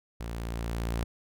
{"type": "tone with level ramp", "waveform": "sawtooth", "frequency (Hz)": 57.4, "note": "A#1", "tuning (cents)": -26, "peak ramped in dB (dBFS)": [-31, -24], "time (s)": [0.2, 1.04], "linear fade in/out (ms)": 5, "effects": []}